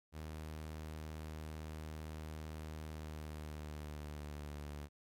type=tone with pitch glide; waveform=sawtooth; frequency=77.78 to 73.41 Hz; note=D#2 to D2; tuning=0 to 0 cents; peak=-40 dBFS; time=0.12-4.89 s; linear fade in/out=50 ms; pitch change=-100 cents; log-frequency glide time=2.87-4.62 s; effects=MP3 64 kbps